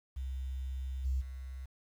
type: tone with level steps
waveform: sine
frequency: 65.41 Hz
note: C2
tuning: in tune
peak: -35 / -29 / -40 dBFS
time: 0.16-1.66 s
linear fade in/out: 10 ms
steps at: 1.04 / 1.2 s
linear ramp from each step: 20 ms
effects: 10-bit